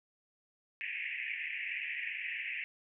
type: band-pass noise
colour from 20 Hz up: white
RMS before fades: -39 dBFS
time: 0.81-2.64 s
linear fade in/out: 0 ms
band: 1800 to 2700 Hz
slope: 96 dB/octave
effects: none